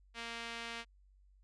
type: tone with band-pass filter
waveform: sawtooth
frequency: 232.1 Hz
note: A#3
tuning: 7 cents flat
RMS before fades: -44 dBFS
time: 0.14-0.85 s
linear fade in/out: 50 ms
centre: 2700 Hz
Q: 1.1
effects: added 48 Hz sine -62 dBFS peak until 1.43 s + resampled to 24000 Hz